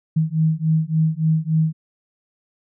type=beating tone pair; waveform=sine; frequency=157.1 / 160.6 Hz; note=D#3 / E3; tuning=+17 / -45 cents; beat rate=3.5 Hz; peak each=-19 / -19 dBFS; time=0.16-1.73 s; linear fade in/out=10 ms; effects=none